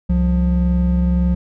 triangle tone pair together, 66.43 / 177.6 Hz, C2 / F3, +27 / +29 cents, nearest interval octave + perfect fourth, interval 1702 cents, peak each -14 dBFS, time 0.09-1.35 s, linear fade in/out 10 ms, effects none

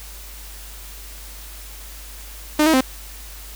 sawtooth tone with pitch steps, 303.2 / 319.1 / 260.7 Hz, D#4 / D#4 / C4, -45 / +44 / -6 cents, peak -9 dBFS, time 2.59-2.809 s, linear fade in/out 5 ms, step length 73 ms, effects added 50 Hz sine -37 dBFS peak until 3.55 s + white hiss -40 dBFS RMS until 3.55 s

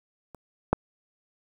clicks, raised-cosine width 1 ms, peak -29 / -6 dBFS, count 2, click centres 0.347 / 0.73 s, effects 8-bit

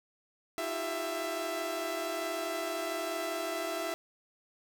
sawtooth tone cluster, 320.2 / 353.1 / 398.4 / 665 Hz, D#4 / F4 / G4 / E5, +50 / +19 / +28 / +15 cents, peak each -38 / -37 / -38 / -31 dBFS, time 0.58-3.94 s, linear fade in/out 0 ms, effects none

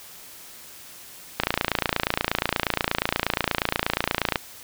click train, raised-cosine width 0.3 ms, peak -4 dBFS, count 85, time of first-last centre 1.4-4.358 s, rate 28.4 Hz, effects white hiss -44 dBFS RMS until 4.63 s

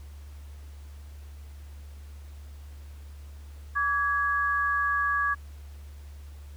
sine tone pair together, 1149 / 1663.4 Hz, D6 / G#6, -38 / +2 cents, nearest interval tritone, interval 640 cents, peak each -26 dBFS, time 3.75-5.35 s, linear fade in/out 20 ms, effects added 72 Hz sine -41 dBFS peak until 6.56 s + pink hiss -58 dBFS RMS until 6.56 s

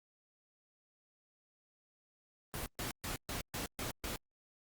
pink noise bursts, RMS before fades -40 dBFS, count 7, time 2.54-4.16 s, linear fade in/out 0 ms, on 120 ms, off 130 ms, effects Opus 32 kbps

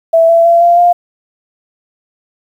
sine tone with pitch steps, 659.3 / 669.7 / 680.2 / 690.9 / 701.7 Hz, E5 / E5 / F5 / F5 / F5, 0 / +27 / -46 / -19 / +8 cents, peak -4 dBFS, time 0.13-0.93 s, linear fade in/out 10 ms, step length 160 ms, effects 7-bit

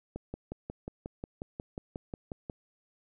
click train, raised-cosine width 2 ms, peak -24 dBFS, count 14, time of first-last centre 0.16-2.498 s, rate 5.56 Hz, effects none

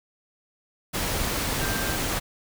sine tone in noise, 1577 Hz, G6, 10 cents sharp, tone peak -33 dBFS, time 1.6-1.97 s, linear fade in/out 20 ms, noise pink, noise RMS -27 dBFS, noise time 0.93-2.2 s, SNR -9 dB, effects none

